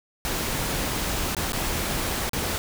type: noise with dropouts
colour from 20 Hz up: pink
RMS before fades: -27 dBFS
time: 0.25-2.58 s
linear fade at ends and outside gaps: 0 ms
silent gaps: 1.348-1.367 / 1.521-1.532 / 2.294-2.333 s
effects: none